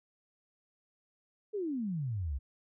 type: exponential sweep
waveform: sine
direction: down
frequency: 440 to 61.8 Hz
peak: -32 dBFS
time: 1.53-2.39 s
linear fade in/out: 20 ms
effects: none